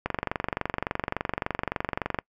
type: click train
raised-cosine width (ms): 0.5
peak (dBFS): -11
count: 51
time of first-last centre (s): 0.06-2.188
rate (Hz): 23.5
effects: noise-tail reverb RT60 0.1 s tail -25 dB re dry